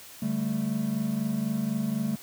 triangle chord, D suspended fourth, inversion none, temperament equal with one note detuned, 143.64 / 196 / 220 Hz, D3 / G3 / A3, -38 / 0 / 0 cents, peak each -32 / -29 / -26 dBFS, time 0.22-2.16 s, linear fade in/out 5 ms, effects white hiss -47 dBFS RMS until 2.22 s + high-pass 60 Hz 12 dB/octave

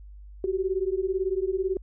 sine beating tone pair, 370 / 388 Hz, F#4 / G4, 0 / -18 cents, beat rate 18 Hz, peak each -27 dBFS, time 0.44-1.77 s, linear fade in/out 2 ms, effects added 50 Hz sine -42 dBFS peak until 1.82 s

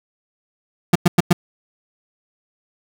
35% pulse tone bursts, 174.61 Hz, F3, in tune, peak -7 dBFS, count 4, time 0.93-1.33 s, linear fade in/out 5 ms, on 25 ms, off 100 ms, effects none

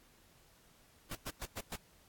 pink noise bursts, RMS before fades -41 dBFS, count 5, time 1.11-1.76 s, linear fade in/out 5 ms, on 42 ms, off 110 ms, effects pink hiss -65 dBFS RMS until 2.08 s + AAC 64 kbps

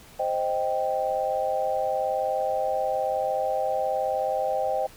sine chord, C minor, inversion none, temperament equal, 523.3 / 622.3 / 784 Hz, C5 / Eb5 / G5, 0 / 0 / 0 cents, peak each -28 / -28 / -27 dBFS, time 0.19-4.87 s, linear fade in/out 10 ms, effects pink hiss -50 dBFS RMS until 4.96 s

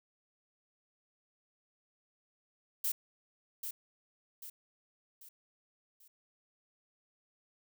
violet noise with echo, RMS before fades -33 dBFS, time 2.84-2.92 s, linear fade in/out 5 ms, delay 790 ms, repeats 4, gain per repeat -7 dB, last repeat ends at 6.08 s, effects none

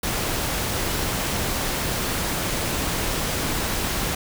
pink noise, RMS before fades -25 dBFS, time 0.03-4.15 s, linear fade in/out 5 ms, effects none

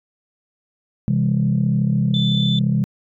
sine chord, C augmented, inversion none, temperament equal with one note detuned, 130.81 / 164.81 / 202.6 Hz, C3 / E3 / G#3, 0 / 0 / -43 cents, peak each -18 / -20 / -19 dBFS, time 1.08-2.84 s, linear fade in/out 0 ms
sine tone, 3520 Hz, A7, in tune, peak -21 dBFS, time 2.14-2.59 s, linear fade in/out 2 ms
effects tanh soft clip ceiling -8 dBFS

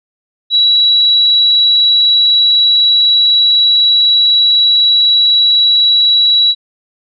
sine tone, 3908 Hz, B7, 19 cents flat, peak -6 dBFS, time 0.5-6.55 s, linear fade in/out 50 ms, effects none

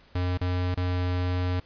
square tone with dropouts, 90.1 Hz, F#2, 45 cents flat, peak -25 dBFS, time 0.15-1.6 s, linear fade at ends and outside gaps 5 ms, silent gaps 0.375-0.411 / 0.745-0.772 s, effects pink hiss -57 dBFS RMS until 1.65 s + resampled to 11025 Hz

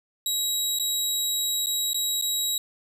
20% pulse tone with dropouts, 3851 Hz, B7, 44 cents flat, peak -18 dBFS, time 0.26-2.58 s, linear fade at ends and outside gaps 2 ms, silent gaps 0.788-0.797 / 1.661-1.668 / 1.933-1.944 / 2.214-2.222 s, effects none

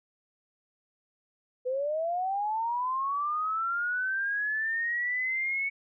sine linear sweep, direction up, 493.9 to 2225 Hz, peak -27 dBFS, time 1.65-5.7 s, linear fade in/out 20 ms, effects none

